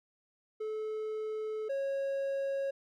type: tone pair in turn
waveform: triangle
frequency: 433.1 / 548.5 Hz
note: A4 / C#5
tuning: -27 / -18 cents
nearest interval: major third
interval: 409 cents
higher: second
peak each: -32 / -29 dBFS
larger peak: second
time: 0.6-1.69 / 1.69-2.71 s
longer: first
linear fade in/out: 10 ms
effects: none